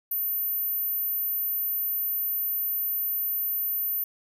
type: tone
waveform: sine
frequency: 13470 Hz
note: G#9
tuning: 23 cents sharp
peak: -25 dBFS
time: 0.11-4.04 s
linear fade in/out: 5 ms
effects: none